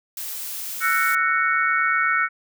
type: noise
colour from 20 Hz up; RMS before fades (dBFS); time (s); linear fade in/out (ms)
blue; -31; 0.17-1.15; 2
type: chord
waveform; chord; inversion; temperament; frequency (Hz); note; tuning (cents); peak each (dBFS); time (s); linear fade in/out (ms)
sine; F# dominant seventh; third; just; 1332 / 1480 / 1850 / 2220; E6 / F#6 / A#6 / C#7; +18 / 0 / -14 / +2; -22 / -22 / -26 / -24; 0.8-2.29; 50
effects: none